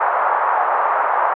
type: band-pass noise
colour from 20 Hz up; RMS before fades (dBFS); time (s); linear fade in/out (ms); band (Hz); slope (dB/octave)
white; -17; 0-1.34; 10; 690 to 1200; 24
effects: low-pass 2000 Hz 12 dB/octave